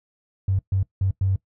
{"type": "tone bursts at uneven times", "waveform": "triangle", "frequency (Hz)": 96, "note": "G2", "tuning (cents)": -36, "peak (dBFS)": -14, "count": 4, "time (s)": [[0.48, 0.59], [0.72, 0.83], [1.01, 1.11], [1.21, 1.36]], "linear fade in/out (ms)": 5, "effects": ["noise-tail reverb RT60 0.1 s tail -23 dB re dry", "tanh soft clip ceiling -16 dBFS"]}